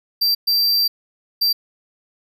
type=tone bursts at uneven times; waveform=square; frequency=4699 Hz; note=D8; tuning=in tune; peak=-15 dBFS; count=3; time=0.21-0.35 / 0.47-0.88 / 1.41-1.53 s; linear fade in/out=10 ms; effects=none